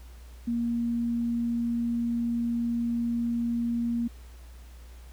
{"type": "tone", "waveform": "sine", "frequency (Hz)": 235.1, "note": "A#3", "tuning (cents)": 15, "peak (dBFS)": -25, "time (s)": [0.47, 4.08], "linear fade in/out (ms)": 10, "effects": ["added 60 Hz sine -44 dBFS peak until 5.12 s", "pink hiss -57 dBFS RMS until 5.12 s"]}